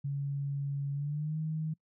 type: tone with pitch glide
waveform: sine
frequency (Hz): 140.6 to 156.91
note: C#3 to D#3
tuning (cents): +25 to +15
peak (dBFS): -31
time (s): 0.04-1.74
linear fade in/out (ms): 10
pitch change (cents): +190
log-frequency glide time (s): 0.93-1.38
effects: noise-tail reverb RT60 0.1 s tail -25 dB re dry